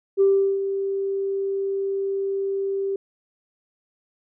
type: tone with ADSR envelope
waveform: sine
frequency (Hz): 392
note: G4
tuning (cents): 0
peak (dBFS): -12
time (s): 0.17-2.96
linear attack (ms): 38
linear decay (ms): 380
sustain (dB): -10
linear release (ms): 3
effects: tanh soft clip ceiling -9 dBFS